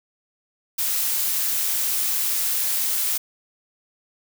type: noise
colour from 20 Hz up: blue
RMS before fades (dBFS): -23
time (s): 0.78-3.18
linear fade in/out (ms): 10
effects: none

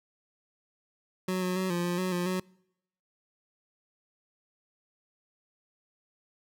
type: tone with pitch steps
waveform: 25% pulse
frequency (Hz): 185.1 / 182.3 / 187.1 / 174.2 / 175.8 / 184.7 / 176.8 / 184.7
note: F#3 / F#3 / F#3 / F3 / F3 / F#3 / F3 / F#3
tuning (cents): +1 / -25 / +20 / -4 / +12 / -3 / +22 / -3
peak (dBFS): -24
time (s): 1.28-2.4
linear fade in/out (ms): 5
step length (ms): 140
effects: noise-tail reverb RT60 0.8 s tail -26 dB re dry

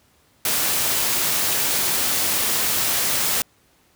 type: noise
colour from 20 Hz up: white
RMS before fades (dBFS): -21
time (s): 0.45-3.42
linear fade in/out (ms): 2
effects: pink hiss -59 dBFS RMS until 3.95 s + high-pass 60 Hz 12 dB/octave

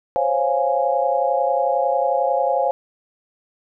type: chord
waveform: sine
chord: Db major seventh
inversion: third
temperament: equal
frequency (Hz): 523.3 / 554.4 / 698.5 / 830.6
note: C5 / Db5 / F5 / Ab5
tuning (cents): 0 / 0 / 0 / 0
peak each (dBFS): -22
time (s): 0.16-2.71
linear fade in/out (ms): 0
effects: none

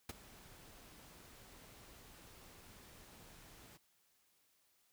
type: noise with ADSR envelope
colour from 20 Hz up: pink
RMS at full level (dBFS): -42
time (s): 0.09-3.78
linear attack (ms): 4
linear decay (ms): 23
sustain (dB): -17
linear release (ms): 23
effects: white hiss -75 dBFS RMS until 4.92 s

